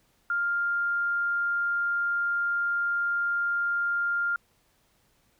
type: tone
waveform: sine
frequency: 1400 Hz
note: F6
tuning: 4 cents sharp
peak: -24 dBFS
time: 0.3-4.36 s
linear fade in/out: 2 ms
effects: pink hiss -67 dBFS RMS until 5.39 s